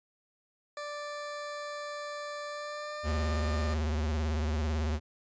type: tone with pitch glide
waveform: 20% pulse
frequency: 587.3 to 601 Hz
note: D5 to D5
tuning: 0 to +40 cents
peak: -32 dBFS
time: 0.77-3.74 s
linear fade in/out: 2 ms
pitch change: +40 cents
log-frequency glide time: 2.47-3.1 s
type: tone with vibrato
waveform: square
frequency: 76.8 Hz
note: D#2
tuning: 22 cents flat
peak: -29 dBFS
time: 3.03-5 s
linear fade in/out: 50 ms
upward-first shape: sine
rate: 18 Hz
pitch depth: 97 cents each way
effects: resampled to 16000 Hz